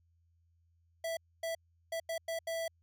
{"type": "tone bursts at uneven times", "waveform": "square", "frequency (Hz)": 659.3, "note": "E5", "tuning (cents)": 0, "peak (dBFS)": -35, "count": 6, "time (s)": [[1.04, 1.17], [1.43, 1.55], [1.92, 2], [2.09, 2.18], [2.28, 2.39], [2.47, 2.68]], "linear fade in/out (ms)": 5, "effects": ["added 84 Hz sine -68 dBFS peak until 2.82 s"]}